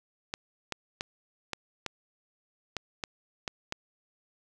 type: clicks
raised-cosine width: 0.2 ms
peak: -15 dBFS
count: 9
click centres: 0.339 / 0.723 / 1.009 / 1.533 / 1.863 / 2.767 / 3.038 / 3.478 / 3.724 s
effects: none